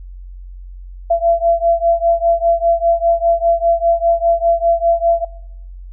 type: beating tone pair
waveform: sine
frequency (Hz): 674 / 679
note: E5 / F5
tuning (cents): +38 / -49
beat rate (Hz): 5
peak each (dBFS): -14 / -15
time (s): 1.1-5.25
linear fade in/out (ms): 10
effects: noise-tail reverb RT60 0.9 s tail -22 dB re dry + added 45 Hz sine -30 dBFS peak until 5.92 s